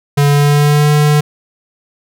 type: tone with pitch glide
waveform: square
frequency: 143.5 to 148.73 Hz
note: D3 to D3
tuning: -40 to +22 cents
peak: -8 dBFS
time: 0.17-1.21 s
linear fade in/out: 10 ms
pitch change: +62 cents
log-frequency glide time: 0.27-0.9 s
effects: none